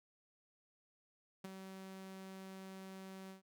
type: tone with ADSR envelope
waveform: sawtooth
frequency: 190.7 Hz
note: G3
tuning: 47 cents flat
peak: -38 dBFS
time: 1.44-3.42 s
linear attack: 7 ms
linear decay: 18 ms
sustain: -7 dB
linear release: 120 ms
effects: none